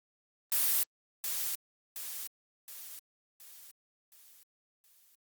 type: noise with echo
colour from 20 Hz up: blue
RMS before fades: -28 dBFS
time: 0.52-0.83 s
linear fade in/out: 0 ms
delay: 720 ms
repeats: 6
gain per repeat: -6 dB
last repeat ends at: 5.15 s
effects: Opus 32 kbps